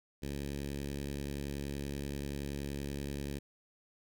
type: tone with notch filter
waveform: 10% pulse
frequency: 70.5 Hz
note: C#2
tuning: 30 cents sharp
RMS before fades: -39 dBFS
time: 0.22-3.39 s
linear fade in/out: 10 ms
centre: 1100 Hz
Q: 0.84
effects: none